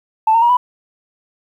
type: tone with pitch steps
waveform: sine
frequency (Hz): 880 / 914.7 / 950.8 / 988.3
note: A5 / A#5 / A#5 / B5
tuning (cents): 0 / -33 / +34 / +1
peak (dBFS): -8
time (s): 0.27-0.57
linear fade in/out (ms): 5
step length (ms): 75
effects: tanh soft clip ceiling -4 dBFS + 8-bit